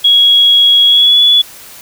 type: tone with pitch glide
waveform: sine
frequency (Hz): 3322 to 3419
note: G#7 to G#7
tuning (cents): 0 to +50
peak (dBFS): -4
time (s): 0.04-1.42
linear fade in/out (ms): 10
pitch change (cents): +50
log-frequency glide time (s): 0.86-1.2
effects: white hiss -34 dBFS RMS until 1.81 s

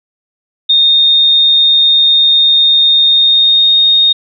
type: tone with pitch glide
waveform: sine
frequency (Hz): 3676 to 3704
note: A#7 to A#7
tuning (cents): -25 to -12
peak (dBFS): -5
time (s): 0.69-4.13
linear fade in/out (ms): 10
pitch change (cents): +13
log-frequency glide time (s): 3.04-3.77
effects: none

